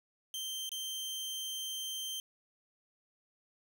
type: tone with dropouts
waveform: sawtooth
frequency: 3136 Hz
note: G7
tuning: in tune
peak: -34 dBFS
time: 0.34-2.2 s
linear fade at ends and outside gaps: 1 ms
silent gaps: 0.692-0.717 s
effects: none